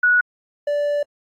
sine / triangle tone pair in turn, 1465 / 582.7 Hz, F#6 / D5, -18 / -14 cents, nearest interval octave + major third, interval 1596 cents, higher first, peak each -12 / -16 dBFS, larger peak first, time 0.03-0.21 / 0.67-1.03 s, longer second, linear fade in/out 5 ms, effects AAC 48 kbps

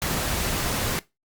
pink noise, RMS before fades -26 dBFS, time 0.02-0.99 s, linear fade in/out 0 ms, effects noise-tail reverb RT60 0.2 s tail -19 dB re dry + Opus 48 kbps

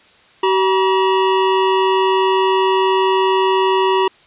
square tone pair together, 380.9 / 959.8 Hz, G4 / B5, -50 / -50 cents, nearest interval octave + major third, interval 1600 cents, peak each -15 / -17 dBFS, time 0.43-4.08 s, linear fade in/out 5 ms, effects white hiss -49 dBFS RMS until 4.26 s + resampled to 8000 Hz

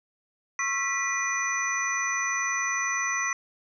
sine tone cluster, 1092 / 1339 / 1961 / 2431 / 6000 Hz, C#6 / E6 / B6 / D#7 / F#8, -26 / +27 / -13 / -41 / +23 cents, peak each -32 / -36 / -28 / -35 / -32 dBFS, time 0.59-3.33 s, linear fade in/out 2 ms, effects none

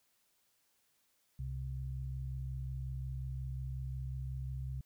sine tone pair together, 65.41 / 130.96 Hz, C2 / C3, 0 / +2 cents, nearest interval octave, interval 1202 cents, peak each -40 / -40 dBFS, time 1.39-4.81 s, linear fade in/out 5 ms, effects white hiss -75 dBFS RMS until 4.85 s

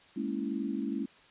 sine chord, A# half-diminished seventh, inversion third, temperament equal with one note detuned, 207.7 / 229.9 / 277.2 / 329.6 Hz, G#3 / A#3 / C#4 / E4, 0 / -24 / 0 / 0 cents, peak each -36 / -37 / -35 / -38 dBFS, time 0.16-1.06 s, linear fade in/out 10 ms, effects white hiss -58 dBFS RMS until 1.3 s + resampled to 8000 Hz

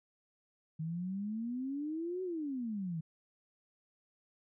sine exponential two-way sweep, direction up then down, 155.2 to 377.5 to 155.2 Hz, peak -35 dBFS, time 0.79-3.01 s, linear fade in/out 10 ms, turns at 2.23 s, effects none

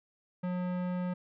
sine tone with tanh clipping, 180.2 Hz, F#3, 45 cents flat, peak -33 dBFS, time 0.43-1.14 s, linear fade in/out 10 ms, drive 18 dB, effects none

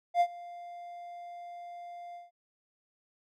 triangle tone with ADSR envelope, 698.5 Hz, F5, in tune, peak -18 dBFS, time 0.14-2.31 s, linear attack 66 ms, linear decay 63 ms, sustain -22 dB, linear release 160 ms, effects none

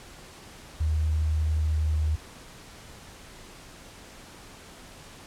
sine tone with pitch glide, 77.78 to 77.29 Hz, D#2 to D#2, 0 to -11 cents, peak -22 dBFS, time 0.8-2.16 s, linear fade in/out 10 ms, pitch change -11 cents, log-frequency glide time 1.53-1.94 s, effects pink hiss -47 dBFS RMS until 5.26 s + low-pass 10000 Hz 12 dB/octave

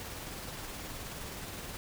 pink noise with tremolo, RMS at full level -41 dBFS, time 0-1.77 s, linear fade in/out 0 ms, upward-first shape triangle, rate 19 Hz, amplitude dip 30%, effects none

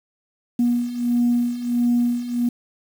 sine beating tone pair, 239.6 / 241.1 Hz, A#3 / B3, +48 / -41 cents, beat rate 1.5 Hz, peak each -22 / -18 dBFS, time 0.59-2.49 s, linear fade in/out 5 ms, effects tanh soft clip ceiling -11 dBFS + 7-bit

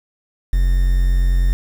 triangle tone with quantisation, 44.72 Hz, F1, 42 cents sharp, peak -10 dBFS, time 0.53-1.53 s, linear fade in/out 0 ms, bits 6, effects none

